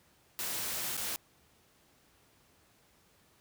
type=noise with dropouts; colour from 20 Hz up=white; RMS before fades=-36 dBFS; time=0.39-1.16 s; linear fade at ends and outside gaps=0 ms; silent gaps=0.968-0.976 s; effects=pink hiss -66 dBFS RMS until 3.4 s + high-pass 60 Hz 12 dB/octave